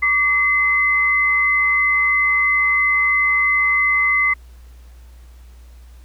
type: tone pair together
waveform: sine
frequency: 1151 / 2048 Hz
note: D6 / C7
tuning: -35 / -38 cents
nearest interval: minor seventh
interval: 997 cents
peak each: -22 / -14 dBFS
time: 0.02-4.34 s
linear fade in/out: 10 ms
effects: added 60 Hz sine -39 dBFS peak until 6.04 s + pink hiss -55 dBFS RMS until 6.04 s